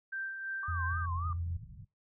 sine tone with tremolo, 1568 Hz, G6, in tune, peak -34 dBFS, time 0.12-1.06 s, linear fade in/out 10 ms, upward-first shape sine, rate 3 Hz, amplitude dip 45%
sine tone with vibrato, 1135 Hz, C#6, 41 cents sharp, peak -37 dBFS, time 0.63-1.33 s, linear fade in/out 2 ms, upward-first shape triangle, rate 3.5 Hz, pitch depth 190 cents each way
sine tone, 85.3 Hz, F2, 40 cents flat, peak -33 dBFS, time 0.68-1.57 s, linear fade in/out 5 ms
white low-pass noise, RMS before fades -49 dBFS, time 0.91-1.85 s, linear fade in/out 10 ms, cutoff 160 Hz, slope 48 dB/octave
effects noise-tail reverb RT60 0.2 s tail -21 dB re dry

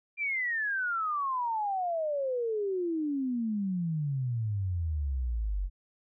sine exponential sweep, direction down, 2400 to 44.56 Hz, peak -28 dBFS, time 0.17-5.7 s, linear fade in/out 50 ms, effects none

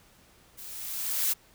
blue noise with level ramp, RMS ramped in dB -44 to -25 dBFS, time 0.57-1.34 s, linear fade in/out 20 ms, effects pink hiss -59 dBFS RMS until 1.54 s

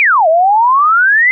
sine exponential two-way sweep, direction down then up, 2489 to 622.3 to 2079 Hz, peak -6 dBFS, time 0-1.31 s, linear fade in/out 0 ms, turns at 0.28 s, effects none

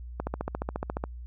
click train, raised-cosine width 1 ms, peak -16 dBFS, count 13, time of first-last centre 0.2-1.039 s, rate 14.3 Hz, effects added 60 Hz sine -38 dBFS peak until 1.26 s

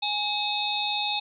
sine tone cluster, 832 / 2564 / 3534 / 3730 / 4248 Hz, G#5 / E7 / A7 / A#7 / C8, +3 / -49 / +7 / 0 / +25 cents, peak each -30 / -32 / -35 / -30 / -34 dBFS, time 0.02-1.2 s, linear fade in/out 10 ms, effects none

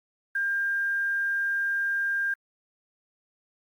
sine tone with quantisation, 1600 Hz, G6, 35 cents sharp, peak -24 dBFS, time 0.35-2.34 s, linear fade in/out 5 ms, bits 9, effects Opus 48 kbps

